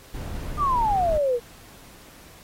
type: noise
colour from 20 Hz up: brown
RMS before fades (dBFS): -31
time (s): 0.14-1.18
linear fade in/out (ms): 5
type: exponential sweep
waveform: sine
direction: down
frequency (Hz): 1231 to 460.9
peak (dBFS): -19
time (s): 0.57-1.4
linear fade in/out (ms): 50
effects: pink hiss -49 dBFS RMS until 2.43 s + AAC 48 kbps